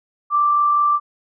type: tone with amplitude modulation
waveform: sine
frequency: 1174.7 Hz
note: D6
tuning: in tune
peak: -12 dBFS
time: 0.3-1 s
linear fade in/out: 50 ms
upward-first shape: sine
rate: 45.1 Hz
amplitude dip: 25%
effects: none